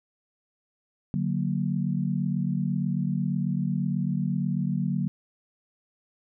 sine chord, D augmented, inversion none, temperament equal, 146.83 / 185 / 233.1 Hz, D3 / F#3 / A#3, 0 / 0 / 0 cents, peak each -28 / -27 / -31 dBFS, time 1.14-5.08 s, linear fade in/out 0 ms, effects none

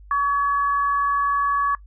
sine tone pair together, 1133 / 1695.1 Hz, C#6 / G#6, +37 / +35 cents, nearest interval perfect fifth, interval 698 cents, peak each -18 / -27 dBFS, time 0.11-1.75 s, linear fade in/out 2 ms, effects noise-tail reverb RT60 0.1 s tail -21 dB re dry + added 50 Hz sine -42 dBFS peak until 1.86 s

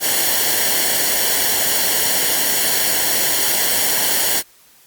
white noise with comb filter, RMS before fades -17 dBFS, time 0-4.43 s, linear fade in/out 50 ms, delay 0.8 ms, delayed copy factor -0.65, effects white hiss -50 dBFS RMS until 4.86 s + Opus 48 kbps

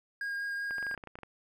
triangle tone with vibrato, 1625 Hz, G#6, 38 cents flat, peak -31 dBFS, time 0.21-0.95 s, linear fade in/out 2 ms, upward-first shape triangle, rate 5.2 Hz, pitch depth 10 cents each way
clicks, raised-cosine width 0.5 ms, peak -29 dBFS, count 12, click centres 0.709 / 0.783 / 0.827 / 0.867 / 0.913 / 0.943 / 0.977 / 1.038 / 1.073 / 1.155 / 1.188 / 1.233 s
effects none

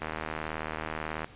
click train, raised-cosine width 0.5 ms, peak -18 dBFS, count 97, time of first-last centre 0.02-1.244 s, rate 78.4 Hz, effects pink hiss -52 dBFS RMS until 1.35 s + resampled to 8000 Hz

